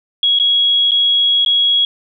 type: tone with dropouts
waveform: sine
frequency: 3322 Hz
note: G#7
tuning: in tune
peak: -10 dBFS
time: 0.23-1.85 s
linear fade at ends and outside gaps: 2 ms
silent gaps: 0.389-0.398 / 0.91-0.917 / 1.449-1.461 s
effects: none